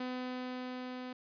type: tone with level ramp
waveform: sawtooth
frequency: 252.6 Hz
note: B3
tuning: 39 cents sharp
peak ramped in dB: -32 to -37 dBFS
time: 0-1.13 s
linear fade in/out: 5 ms
effects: resampled to 11025 Hz